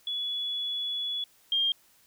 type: tone pair in turn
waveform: sine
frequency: 3400 / 3209 Hz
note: G#7 / G7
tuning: +40 / +40 cents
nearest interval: minor second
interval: 100 cents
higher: first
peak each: -29 / -23 dBFS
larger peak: second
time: 0.07-1.24 / 1.52-1.72 s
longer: first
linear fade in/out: 2 ms
effects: white hiss -62 dBFS RMS until 2.06 s